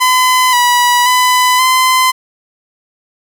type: tone with pitch steps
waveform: sawtooth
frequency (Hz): 1015 / 975 / 1002 / 1028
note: B5 / B5 / B5 / C6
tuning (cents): +47 / -23 / +25 / -31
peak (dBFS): -4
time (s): 0-2.12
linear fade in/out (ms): 20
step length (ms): 530
effects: none